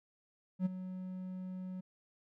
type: tone with ADSR envelope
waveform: triangle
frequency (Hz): 185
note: F#3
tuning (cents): 0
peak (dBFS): -25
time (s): 0.59-1.81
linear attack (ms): 66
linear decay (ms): 18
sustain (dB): -13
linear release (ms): 11
effects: none